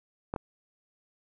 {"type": "clicks", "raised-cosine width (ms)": 1, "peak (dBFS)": -18, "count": 2, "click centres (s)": [0.339, 0.362], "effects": []}